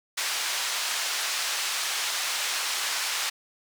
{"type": "band-pass noise", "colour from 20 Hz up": "white", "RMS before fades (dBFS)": -29, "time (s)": [0.17, 3.3], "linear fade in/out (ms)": 10, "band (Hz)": [890, 6200], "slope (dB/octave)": 12, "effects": []}